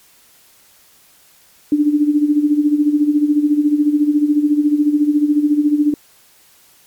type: tone with tremolo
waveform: sine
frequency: 295.6 Hz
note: D4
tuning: 11 cents sharp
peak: -8 dBFS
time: 1.72-5.94 s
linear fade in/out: 2 ms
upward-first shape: sine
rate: 14 Hz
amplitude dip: 70%
effects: white hiss -50 dBFS RMS until 6.86 s + MP3 96 kbps